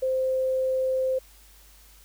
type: tone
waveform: sine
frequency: 521 Hz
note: C5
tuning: 7 cents flat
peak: -22 dBFS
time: 0.02-1.19 s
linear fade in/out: 10 ms
effects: added 50 Hz sine -53 dBFS peak until 2.04 s + white hiss -55 dBFS RMS until 2.04 s